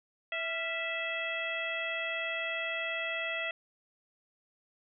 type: harmonic tone with a mistuned harmonic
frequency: 657 Hz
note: E5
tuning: 6 cents flat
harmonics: 1 / 2 / 3 / 4 / 5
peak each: -39 / -42 / -36 / -37 / -42 dBFS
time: 0.32-3.51 s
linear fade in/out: 2 ms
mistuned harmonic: 2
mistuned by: +81 cents
effects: none